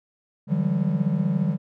triangle tone cluster, 147.5 / 167.7 / 184.3 / 199.1 Hz, D3 / E3 / F#3 / G3, +8 / +30 / -7 / +27 cents, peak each -24 dBFS, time 0.47-1.58 s, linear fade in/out 50 ms, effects none

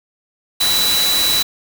sine tone in noise, 3951 Hz, B7, in tune, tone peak -15 dBFS, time 0.6-1.43 s, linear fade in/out 10 ms, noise white, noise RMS -19 dBFS, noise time 0.6-1.43 s, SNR +1 dB, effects none

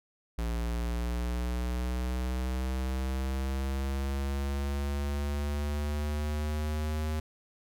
square linear sweep, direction up, 57.3 to 77.78 Hz, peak -30 dBFS, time 0.38-7.2 s, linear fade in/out 5 ms, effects none

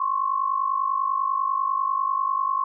sine tone pair together, 1056.9 / 1107 Hz, C6 / C#6, +17 / -3 cents, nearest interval minor second, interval 80 cents, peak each -24 dBFS, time 0-2.64 s, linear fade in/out 5 ms, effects none

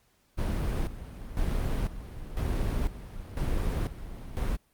brown noise with tremolo, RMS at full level -28 dBFS, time 0.37-4.57 s, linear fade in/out 20 ms, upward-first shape square, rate 1 Hz, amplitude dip 75%, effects pink hiss -68 dBFS RMS until 4.73 s + Opus 48 kbps

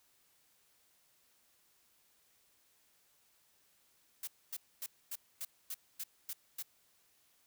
blue noise bursts, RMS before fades -41 dBFS, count 9, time 4.23-6.626 s, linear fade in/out 5 ms, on 44 ms, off 250 ms, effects white hiss -71 dBFS RMS until 7.46 s

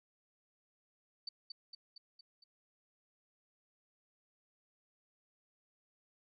sine tone with echo, 4567 Hz, D8, 49 cents flat, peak -39 dBFS, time 1.27-1.29 s, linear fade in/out 5 ms, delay 230 ms, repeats 5, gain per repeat -4 dB, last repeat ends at 2.44 s, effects none

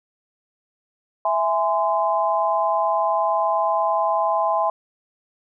sine chord, E augmented, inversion none, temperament equal with one note detuned, 659.3 / 830.6 / 1031.5 Hz, E5 / G#5 / B#5, 0 / 0 / -25 cents, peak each -22 dBFS, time 1.25-4.7 s, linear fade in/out 2 ms, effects none

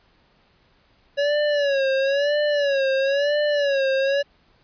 square tone with vibrato, 563 Hz, C#5, 27 cents sharp, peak -19 dBFS, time 1.17-4.23 s, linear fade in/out 20 ms, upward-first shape sine, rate 1 Hz, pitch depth 93 cents each way, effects pink hiss -60 dBFS RMS until 4.63 s + resampled to 11025 Hz

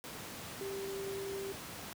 sine tone in noise, 392 Hz, G4, in tune, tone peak -38 dBFS, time 0.61-1.52 s, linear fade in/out 0 ms, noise pink, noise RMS -45 dBFS, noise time 0.04-1.93 s, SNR +4 dB, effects high-pass 100 Hz 12 dB/octave

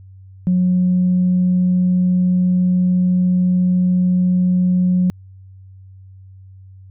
sine tone, 181.4 Hz, F#3, 34 cents flat, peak -11 dBFS, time 0.47-5.1 s, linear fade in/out 0 ms, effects tanh soft clip ceiling -8 dBFS + added 95 Hz sine -38 dBFS peak until 6.9 s

